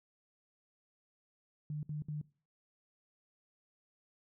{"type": "tone bursts", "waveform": "sine", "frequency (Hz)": 150, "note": "D3", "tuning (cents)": 37, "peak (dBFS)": -36, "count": 3, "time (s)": [1.7, 2.214], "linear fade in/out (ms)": 2, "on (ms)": 130, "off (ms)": 62, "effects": ["noise-tail reverb RT60 0.4 s tail -21 dB re dry"]}